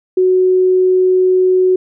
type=tone; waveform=sine; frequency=370 Hz; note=F#4; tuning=in tune; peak=-8 dBFS; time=0.17-1.76 s; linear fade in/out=5 ms; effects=none